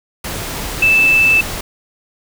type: tone in noise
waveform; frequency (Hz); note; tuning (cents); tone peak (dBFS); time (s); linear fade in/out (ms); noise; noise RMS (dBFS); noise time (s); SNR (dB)
sine; 2637; E7; 0; -8; 0.82-1.41; 5; pink; -24; 0.24-1.61; +13
effects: none